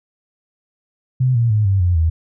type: tone with pitch steps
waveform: sine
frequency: 128.4 / 117.07 / 106.73 / 97.31 / 88.72 / 80.89 Hz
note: C3 / A#2 / G#2 / G2 / F2 / E2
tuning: -32 / +8 / +48 / -12 / +28 / -32 cents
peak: -12 dBFS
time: 1.2-2.1 s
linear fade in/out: 10 ms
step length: 150 ms
effects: none